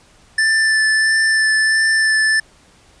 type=tone with vibrato; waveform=square; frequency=1762 Hz; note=A6; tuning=2 cents sharp; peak=-13 dBFS; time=0.38-2.4 s; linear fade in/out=5 ms; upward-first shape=sine; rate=1.5 Hz; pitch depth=12 cents each way; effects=pink hiss -50 dBFS RMS until 3 s + resampled to 22050 Hz